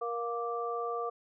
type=tone cluster; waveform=sine; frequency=470.8 / 704 / 1172 Hz; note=A#4 / F5 / D6; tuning=+17 / +14 / -4 cents; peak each=-35 / -38 / -36 dBFS; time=0.01-1.1 s; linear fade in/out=10 ms; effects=none